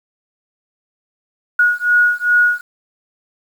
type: beating tone pair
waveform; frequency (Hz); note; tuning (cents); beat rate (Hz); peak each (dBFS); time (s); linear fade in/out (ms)
sine; 1450 / 1452.5; F#6 / F#6; -35 / -32; 2.5; -14; 1.59-2.61; 5
effects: 7-bit